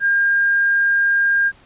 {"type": "tone", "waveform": "sine", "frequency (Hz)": 1609, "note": "G6", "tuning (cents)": 45, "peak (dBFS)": -13, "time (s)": [0, 1.52], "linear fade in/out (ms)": 50, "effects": ["pink hiss -50 dBFS RMS until 1.65 s", "resampled to 8000 Hz"]}